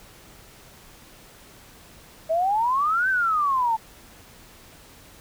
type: exponential two-way sweep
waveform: sine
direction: up then down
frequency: 627 to 1573 to 874 Hz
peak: -19 dBFS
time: 2.29-3.77 s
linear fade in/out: 20 ms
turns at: 3.09 s
effects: pink hiss -49 dBFS RMS until 5.2 s